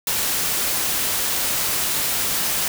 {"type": "noise", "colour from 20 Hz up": "white", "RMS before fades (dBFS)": -22, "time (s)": [0.07, 2.68], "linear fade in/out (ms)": 2, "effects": []}